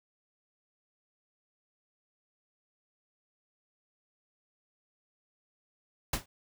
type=noise with exponential decay; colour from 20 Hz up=pink; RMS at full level=-25 dBFS; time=6.13-6.26 s; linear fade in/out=5 ms; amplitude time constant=27 ms; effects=none